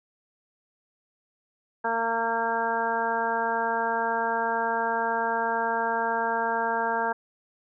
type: harmonic tone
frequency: 229 Hz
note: A#3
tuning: 31 cents flat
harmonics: 1 / 2 / 3 / 4 / 5 / 6 / 7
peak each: -38 / -32 / -31 / -27 / -38 / -34 / -31 dBFS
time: 1.84-7.13 s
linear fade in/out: 10 ms
effects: none